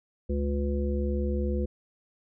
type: harmonic tone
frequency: 71.2 Hz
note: C#2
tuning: 47 cents sharp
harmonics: 1 / 3 / 5 / 7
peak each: -27 / -32 / -34 / -35 dBFS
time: 0.29-1.66 s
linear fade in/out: 10 ms
effects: none